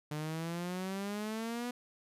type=exponential sweep; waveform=sawtooth; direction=up; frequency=148.9 to 246.9 Hz; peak=-32 dBFS; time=0.11-1.71 s; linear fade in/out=5 ms; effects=resampled to 32000 Hz